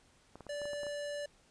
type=clicks; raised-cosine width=1 ms; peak=-34 dBFS; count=8; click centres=0.356 / 0.407 / 0.467 / 0.617 / 0.655 / 0.733 / 0.833 / 0.867 s
type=tone; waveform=square; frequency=582 Hz; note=D5; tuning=16 cents flat; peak=-38 dBFS; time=0.49-1.26 s; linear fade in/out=5 ms
effects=pink hiss -66 dBFS RMS until 1.5 s + resampled to 22050 Hz